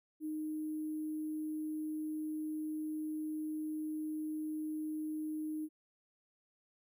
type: tone with sample-and-hold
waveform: sine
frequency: 308.7 Hz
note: D#4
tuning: 14 cents flat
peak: -36 dBFS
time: 0.2-5.69 s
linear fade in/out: 50 ms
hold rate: 11025 Hz
effects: none